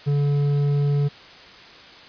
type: tone with hard clipping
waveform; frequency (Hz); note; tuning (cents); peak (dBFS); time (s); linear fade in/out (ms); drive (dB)
sine; 143.7; D3; -37; -19; 0.06-1.09; 20; 6
effects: white hiss -44 dBFS RMS until 2.08 s + resampled to 11025 Hz